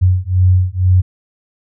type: beating tone pair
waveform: sine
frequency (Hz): 90.8 / 92.9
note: F#2 / F#2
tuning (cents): -32 / +7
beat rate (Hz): 2.1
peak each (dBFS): -12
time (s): 0.01-1.02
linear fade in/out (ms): 20
effects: none